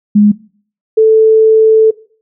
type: tone pair in turn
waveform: sine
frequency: 207.7 / 440.1 Hz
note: G#3 / A4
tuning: 0 / 0 cents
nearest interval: octave + minor second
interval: 1300 cents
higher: second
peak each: -3 dBFS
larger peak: neither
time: 0.15-0.32 / 0.97-1.91 s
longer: second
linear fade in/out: 10 ms
effects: noise-tail reverb RT60 0.5 s tail -21 dB re dry